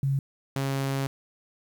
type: tone pair in turn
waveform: sine / sawtooth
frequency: 137.2 / 136.41 Hz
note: C#3 / C#3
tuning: -17 / -27 cents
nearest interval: unison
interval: 10 cents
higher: first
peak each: -22 dBFS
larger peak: neither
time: 0.03-0.19 / 0.56-1.07 s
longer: second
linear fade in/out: 2 ms
effects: 9-bit